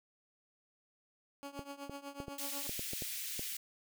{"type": "tone with tremolo", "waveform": "15% pulse", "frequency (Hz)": 281, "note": "C#4", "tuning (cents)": 24, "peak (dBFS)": -35, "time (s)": [1.43, 2.67], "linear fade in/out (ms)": 0, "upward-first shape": "triangle", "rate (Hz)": 8.1, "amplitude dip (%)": 90}
{"type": "clicks", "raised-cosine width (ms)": 2, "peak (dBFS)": -29, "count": 9, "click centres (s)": [1.593, 1.896, 2.202, 2.282, 2.694, 2.794, 2.934, 3.022, 3.394]}
{"type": "high-pass noise", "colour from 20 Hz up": "white", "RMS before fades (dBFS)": -41, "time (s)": [2.38, 3.57], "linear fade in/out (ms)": 5, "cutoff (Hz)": 2000, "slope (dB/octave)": 24}
{"effects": []}